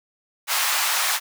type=high-pass noise; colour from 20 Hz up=pink; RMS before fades=-22 dBFS; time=0.47-1.2 s; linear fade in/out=50 ms; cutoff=870 Hz; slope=24 dB/octave; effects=none